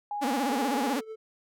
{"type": "tone with pitch glide", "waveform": "sine", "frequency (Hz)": [825, 830.3], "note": ["G#5", "G#5"], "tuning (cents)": [-12, -1], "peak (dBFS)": -30, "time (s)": [0.11, 0.94], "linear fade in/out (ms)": 2, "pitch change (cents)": 11, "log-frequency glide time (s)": [0.63, 0.72]}
{"type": "tone with vibrato", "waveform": "sawtooth", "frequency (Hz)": 261.6, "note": "C4", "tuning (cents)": 0, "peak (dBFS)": -23, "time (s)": [0.21, 1.01], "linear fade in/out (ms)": 20, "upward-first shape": "sine", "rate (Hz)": 16, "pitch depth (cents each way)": 200}
{"type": "tone with tremolo", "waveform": "triangle", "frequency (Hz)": 440, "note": "A4", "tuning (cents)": 0, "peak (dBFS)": -33, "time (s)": [0.49, 1.16], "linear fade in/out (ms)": 10, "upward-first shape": "triangle", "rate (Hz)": 8.4, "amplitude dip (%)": 80}
{"effects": []}